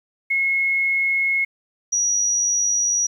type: tone pair in turn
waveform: sine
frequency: 2172 / 5799 Hz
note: C#7 / F#8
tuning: -36 / -36 cents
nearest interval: octave + perfect fourth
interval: 1700 cents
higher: second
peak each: -17 / -17 dBFS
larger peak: neither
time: 0.3-1.45 / 1.92-3.07 s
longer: neither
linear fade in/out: 10 ms
effects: 9-bit